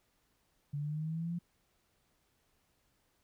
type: exponential sweep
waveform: sine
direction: up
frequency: 142.6 to 174.61 Hz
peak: -34 dBFS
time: 0.73-1.39 s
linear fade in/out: 10 ms
effects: pink hiss -75 dBFS RMS until 3.23 s